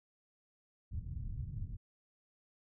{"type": "low-pass noise", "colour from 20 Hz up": "white", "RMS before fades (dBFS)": -41, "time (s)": [0.91, 1.77], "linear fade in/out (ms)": 20, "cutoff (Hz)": 120, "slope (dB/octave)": 24, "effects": []}